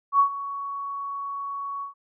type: tone with ADSR envelope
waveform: sine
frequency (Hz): 1118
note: C#6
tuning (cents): +14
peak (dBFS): -13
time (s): 0.12-1.94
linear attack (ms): 75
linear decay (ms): 93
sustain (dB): -16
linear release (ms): 120
effects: none